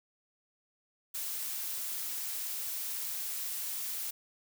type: noise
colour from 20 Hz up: blue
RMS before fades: -37 dBFS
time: 1.14-4.11 s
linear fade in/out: 10 ms
effects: none